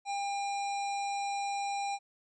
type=harmonic tone; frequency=801 Hz; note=G5; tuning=37 cents sharp; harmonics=1 / 3 / 5 / 7 / 9 / 10; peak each=-32 / -42 / -46 / -49 / -51 / -52 dBFS; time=0.05-1.99 s; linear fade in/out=50 ms; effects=none